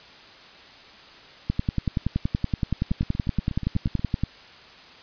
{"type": "two click trains", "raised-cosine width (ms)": 5, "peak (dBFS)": [-10, -18], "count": [30, 10], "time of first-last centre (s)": [[1.5, 4.236], [2.91, 3.994]], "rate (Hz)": [10.6, 8.3], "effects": ["white hiss -47 dBFS RMS until 5.02 s", "resampled to 11025 Hz"]}